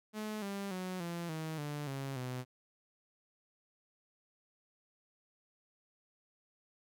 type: tone with pitch steps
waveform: sawtooth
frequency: 214.2 / 198.7 / 184.33 / 171 / 158.63 / 147.15 / 136.51 / 126.63 Hz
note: A3 / G3 / F#3 / F3 / D#3 / D3 / C#3 / B2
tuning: -46 / +24 / -6 / -36 / +34 / +4 / -26 / +44 cents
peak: -34 dBFS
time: 0.13-2.45 s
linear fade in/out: 50 ms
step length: 290 ms
effects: none